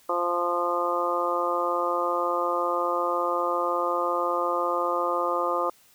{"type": "harmonic tone", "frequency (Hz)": 174.5, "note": "F3", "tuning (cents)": -1, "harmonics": [2, 3, 4, 5, 6, 7], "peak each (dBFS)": [-32, -28, -33, -33, -30, -28], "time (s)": [0.09, 5.7], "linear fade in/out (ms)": 5, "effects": ["white hiss -58 dBFS RMS until 5.94 s"]}